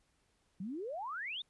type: exponential sweep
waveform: sine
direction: up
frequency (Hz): 174.61 to 3741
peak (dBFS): -38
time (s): 0.6-1.42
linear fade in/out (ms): 5
effects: pink hiss -75 dBFS RMS until 1.49 s + resampled to 24000 Hz